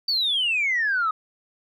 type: exponential sweep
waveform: sine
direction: down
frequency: 4644 to 1244.5 Hz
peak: -19 dBFS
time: 0.08-1.11 s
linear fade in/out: 5 ms
effects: tanh soft clip ceiling -16 dBFS